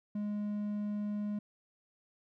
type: tone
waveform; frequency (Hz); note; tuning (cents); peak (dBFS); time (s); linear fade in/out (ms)
triangle; 207.7; G#3; 0; -31; 0.15-1.39; 5
effects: none